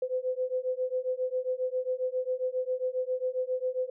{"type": "beating tone pair", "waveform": "sine", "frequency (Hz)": [506, 513.4], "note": ["B4", "C5"], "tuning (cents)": [42, -33], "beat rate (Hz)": 7.4, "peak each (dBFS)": -31, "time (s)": [0.02, 3.9], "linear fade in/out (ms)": 5, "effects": []}